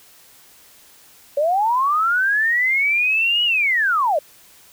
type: linear two-way sweep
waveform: sine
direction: up then down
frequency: 552 to 2936 to 552 Hz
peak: -15 dBFS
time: 1.37-4.19 s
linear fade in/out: 5 ms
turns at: 3.44 s
effects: white hiss -49 dBFS RMS until 4.72 s